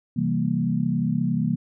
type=chord; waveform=sine; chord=C dominant seventh; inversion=none; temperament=equal; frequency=130.81 / 164.81 / 196 / 233.1 Hz; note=C3 / E3 / G3 / Bb3; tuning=0 / 0 / 0 / 0 cents; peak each=-28 / -25 / -27 / -25 dBFS; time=0.16-1.56 s; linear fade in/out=10 ms; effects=none